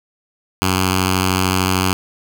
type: tone with notch filter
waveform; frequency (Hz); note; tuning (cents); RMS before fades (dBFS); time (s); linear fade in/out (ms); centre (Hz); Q
5% pulse; 93.3; F#2; +15; -17; 0.62-1.93; 0; 570; 0.76
effects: none